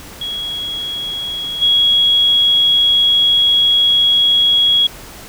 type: tone with level steps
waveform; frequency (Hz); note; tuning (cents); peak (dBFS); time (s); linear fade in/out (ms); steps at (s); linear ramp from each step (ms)
sine; 3322; G#7; 0; -20 / -9; 0.21-4.87; 5; 1.61; 20
effects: pink hiss -35 dBFS RMS until 5.28 s